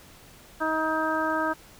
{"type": "harmonic tone", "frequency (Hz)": 315.8, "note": "D#4", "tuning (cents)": 26, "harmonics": [1, 2, 3, 4, 5], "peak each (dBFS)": [-30, -30, -30, -30, -30], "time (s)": [0.6, 1.54], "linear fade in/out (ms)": 20, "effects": ["pink hiss -51 dBFS RMS until 1.79 s"]}